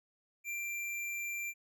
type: tone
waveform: square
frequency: 2363 Hz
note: D7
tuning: 10 cents sharp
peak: -37 dBFS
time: 0.44-1.54 s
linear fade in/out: 50 ms
effects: none